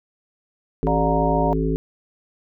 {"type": "harmonic tone", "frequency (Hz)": 53.8, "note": "A1", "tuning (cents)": -38, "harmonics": [1, 3, 5, 7, 8], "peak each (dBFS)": [-24, -24, -25, -27, -27], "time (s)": [0.83, 1.76], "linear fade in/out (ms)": 0}
{"type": "chord", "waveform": "sine", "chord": "Bb major", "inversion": "first", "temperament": "equal with one note detuned", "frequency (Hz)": [587.3, 716.8, 932.3], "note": ["D5", "F5", "Bb5"], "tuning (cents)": [0, 45, 0], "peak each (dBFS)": -24, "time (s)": [0.87, 1.53], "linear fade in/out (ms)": 0}
{"effects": []}